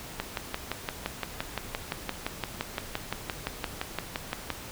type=click train; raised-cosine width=0.3 ms; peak=-13 dBFS; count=26; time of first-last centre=0.2-4.503 s; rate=5.81 Hz; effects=pink hiss -42 dBFS RMS until 4.71 s